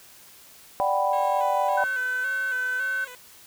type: chord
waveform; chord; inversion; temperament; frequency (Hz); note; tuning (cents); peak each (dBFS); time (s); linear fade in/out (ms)
sine; G major seventh; second; equal; 587.3 / 740 / 784 / 987.8; D5 / F#5 / G5 / B5; 0 / 0 / 0 / 0; -26 / -28 / -25 / -26; 0.8-1.84; 0
type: tone with vibrato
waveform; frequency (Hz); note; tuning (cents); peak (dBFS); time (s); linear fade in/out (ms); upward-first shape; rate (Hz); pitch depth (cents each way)
10% pulse; 520; C5; -11; -32; 1.13-3.15; 0; square; 1.8; 76
type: tone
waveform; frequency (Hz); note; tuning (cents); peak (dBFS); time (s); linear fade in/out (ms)
sine; 1523; F#6; +50; -24; 1.77-3.05; 10
effects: white hiss -50 dBFS RMS until 3.46 s